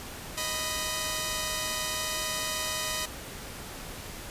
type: tone pair together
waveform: 5% pulse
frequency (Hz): 623.3 / 992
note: D#5 / B5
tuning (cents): +3 / +7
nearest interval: minor sixth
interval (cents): 804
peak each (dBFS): -21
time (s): 0.37-3.06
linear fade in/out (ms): 10
effects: pink hiss -41 dBFS RMS until 4.3 s + resampled to 32000 Hz